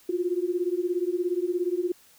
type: beating tone pair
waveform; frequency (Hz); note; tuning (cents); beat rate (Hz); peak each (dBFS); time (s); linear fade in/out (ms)
sine; 346.9 / 363.9; F4 / F#4; -12 / -29; 17; -27; 0.09-1.92; 5
effects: white hiss -57 dBFS RMS until 2.18 s